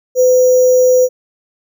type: tone with sample-and-hold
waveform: sine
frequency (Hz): 506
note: B4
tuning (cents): +42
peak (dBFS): -6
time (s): 0.15-1.09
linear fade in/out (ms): 50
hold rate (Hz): 6300
effects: none